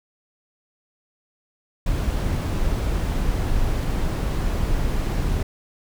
brown noise, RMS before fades -22 dBFS, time 1.86-5.43 s, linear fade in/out 5 ms, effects none

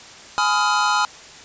square chord, F half-diminished seventh, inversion first, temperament just, 838.1 / 1005.8 / 1257.2 / 1396.9 Hz, Ab5 / Cb6 / Eb6 / F6, +16 / +31 / +18 / 0 cents, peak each -23 dBFS, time 0.38-1.05 s, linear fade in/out 0 ms, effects white hiss -41 dBFS RMS until 1.44 s + resampled to 16000 Hz

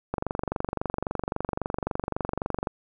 click train, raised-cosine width 1 ms, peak -13 dBFS, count 61, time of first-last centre 0.14-2.672 s, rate 23.7 Hz, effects none

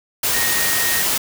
sine tone in noise, 1864.7 Hz, A#6, in tune, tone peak -23 dBFS, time 0.34-1.02 s, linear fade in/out 5 ms, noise white, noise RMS -19 dBFS, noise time 0.23-1.18 s, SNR -7 dB, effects none

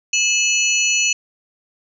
sine tone cluster, 2601 / 2933 / 4292 / 6000 / 6820 Hz, E7 / F#7 / C8 / F#8 / G#8, -24 / -16 / +43 / +23 / +45 cents, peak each -18 / -23 / -27 / -20 / -24 dBFS, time 0.13-1.13 s, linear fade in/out 5 ms, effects none

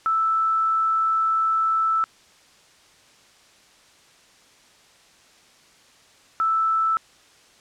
sine tone pair in turn, 1318.5 / 1318.5 Hz, E6 / E6, 0 / 0 cents, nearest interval unison, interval 0 cents, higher neither, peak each -18 dBFS, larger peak neither, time 0.06-2.04 / 6.4-6.97 s, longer first, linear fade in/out 0 ms, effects white hiss -54 dBFS RMS until 7.6 s + low-pass 7000 Hz 12 dB/octave

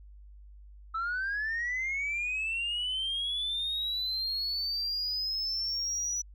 sine linear sweep, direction up, 1300 to 5920 Hz, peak -28 dBFS, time 0.94-6.22 s, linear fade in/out 10 ms, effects tanh soft clip ceiling -27 dBFS + added 50 Hz sine -48 dBFS peak until 6.34 s

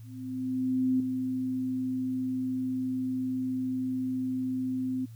sine tone with ADSR envelope, 257.7 Hz, C4, 26 cents flat, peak -22 dBFS, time 0.03-5.06 s, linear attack 970 ms, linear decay 3 ms, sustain -6 dB, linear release 16 ms, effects added 113 Hz sine -43 dBFS peak until 5.15 s + white hiss -64 dBFS RMS until 5.15 s

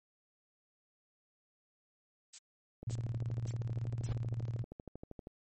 violet noise bursts, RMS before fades -41 dBFS, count 4, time 2.33-4.092 s, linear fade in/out 10 ms, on 58 ms, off 510 ms
click train, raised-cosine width 2 ms, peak -32 dBFS, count 32, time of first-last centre 2.83-5.271 s, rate 12.7 Hz
sine tone with tremolo, 116.3 Hz, A#2, 4 cents flat, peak -32 dBFS, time 2.87-4.64 s, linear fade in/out 5 ms, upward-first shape square, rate 18 Hz, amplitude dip 60%
brown noise with exponential growth, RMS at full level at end -35 dBFS, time 4.01-4.13 s, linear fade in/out 5 ms, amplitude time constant 26 ms
effects MP3 32 kbps

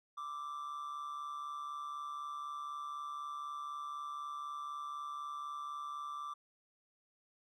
triangle tone with amplitude modulation, 1174.7 Hz, D6, in tune, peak -36 dBFS, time 0.17-6.34 s, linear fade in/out 10 ms, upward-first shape sine, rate 144 Hz, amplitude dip 55%, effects none

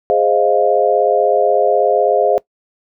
sine chord, F minor seventh, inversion first, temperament equal, 415.3 / 523.3 / 622.3 / 698.5 Hz, Ab4 / C5 / Eb5 / F5, 0 / 0 / 0 / 0 cents, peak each -16 dBFS, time 0.1-2.38 s, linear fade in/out 0 ms, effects noise-tail reverb RT60 0.1 s tail -21 dB re dry

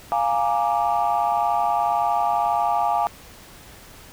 sine chord, Bb dominant seventh, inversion second, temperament equal, 698.5 / 830.6 / 932.3 / 1174.7 Hz, F5 / Ab5 / Bb5 / D6, 0 / 0 / 0 / 0 cents, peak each -22 / -21 / -26 / -26 dBFS, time 0.12-3.07 s, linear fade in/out 0 ms, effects tanh soft clip ceiling -11 dBFS + pink hiss -45 dBFS RMS until 4.12 s

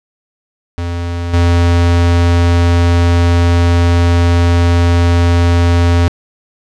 square tone with level steps, 86.2 Hz, F2, 22 cents flat, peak -17 / -8 dBFS, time 0.78-6.08 s, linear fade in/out 0 ms, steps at 1.33 s, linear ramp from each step 10 ms, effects low-pass 6000 Hz 12 dB/octave

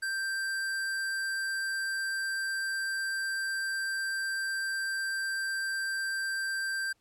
square tone, 1573 Hz, G6, 6 cents sharp, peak -31 dBFS, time 0.02-6.93 s, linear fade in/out 10 ms, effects pink hiss -73 dBFS RMS until 7 s + low-pass 12000 Hz 12 dB/octave

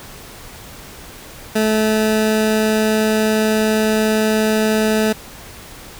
20% pulse tone, 217.1 Hz, A3, 23 cents flat, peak -9 dBFS, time 1.55-5.13 s, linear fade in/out 10 ms, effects pink hiss -37 dBFS RMS until 5.99 s

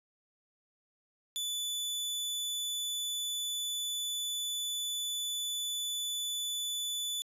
sawtooth tone, 3480 Hz, A7, 20 cents flat, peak -30 dBFS, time 1.36-7.22 s, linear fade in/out 0 ms, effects resampled to 32000 Hz

